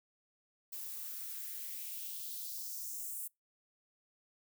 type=noise with high-pass filter sweep; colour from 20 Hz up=violet; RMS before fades=-43 dBFS; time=0.72-3.28 s; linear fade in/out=10 ms; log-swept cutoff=790 to 9200 Hz; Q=2.3; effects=noise-tail reverb RT60 0.2 s tail -26 dB re dry